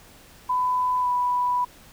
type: tone with pitch glide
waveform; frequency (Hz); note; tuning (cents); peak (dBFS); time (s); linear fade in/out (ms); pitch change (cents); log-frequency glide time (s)
sine; 1001 to 986.6; B5 to B5; +23 to -2; -20; 0.49-1.65; 10; -25; 1-1.08
effects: pink hiss -50 dBFS RMS until 1.92 s